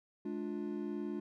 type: chord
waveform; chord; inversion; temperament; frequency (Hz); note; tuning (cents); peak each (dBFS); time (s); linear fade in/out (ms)
triangle; D diminished; second; just; 211.4 / 293.7 / 352.4; Ab3 / D4 / F4; +31 / 0 / +16; -39 / -39 / -39; 0.25-1.2; 5
effects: none